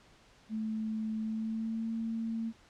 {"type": "tone with pitch glide", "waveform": "sine", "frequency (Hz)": [218.7, 226], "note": ["A3", "A3"], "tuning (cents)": [-10, 47], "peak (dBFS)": -32, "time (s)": [0.49, 2.53], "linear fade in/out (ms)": 50, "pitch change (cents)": 57, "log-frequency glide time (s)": [1.21, 1.9], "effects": ["pink hiss -61 dBFS RMS until 2.69 s", "low-pass 6000 Hz 12 dB/octave"]}